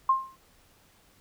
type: tone with exponential decay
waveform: sine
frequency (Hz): 1060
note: C6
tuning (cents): +22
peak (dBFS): -16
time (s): 0.09-0.36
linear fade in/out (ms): 5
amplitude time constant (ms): 57
effects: pink hiss -61 dBFS RMS until 1.2 s